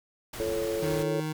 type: noise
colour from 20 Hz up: pink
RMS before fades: -39 dBFS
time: 0.33-1.03 s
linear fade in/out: 5 ms
type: chord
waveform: sine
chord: F augmented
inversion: none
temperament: equal with one note detuned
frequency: 343 / 440 / 554.4 Hz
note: F4 / A4 / C#5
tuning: -31 / 0 / 0 cents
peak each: -34 / -30 / -32 dBFS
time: 0.4-1.2 s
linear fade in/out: 0 ms
type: tone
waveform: 25% pulse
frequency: 155.56 Hz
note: D#3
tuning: in tune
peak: -26 dBFS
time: 0.82-1.33 s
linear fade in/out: 10 ms
effects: none